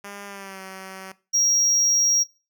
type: tone with pitch glide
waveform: 5% pulse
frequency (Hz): 201.5 to 190.19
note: G3 to F#3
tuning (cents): +48 to +48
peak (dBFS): -25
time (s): 0.04-1.12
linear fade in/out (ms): 5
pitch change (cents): -100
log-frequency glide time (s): 0.26-0.61
type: tone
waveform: triangle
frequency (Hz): 5640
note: F8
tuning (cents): +16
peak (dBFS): -16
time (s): 1.33-2.24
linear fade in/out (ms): 20
effects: noise-tail reverb RT60 0.3 s tail -18 dB re dry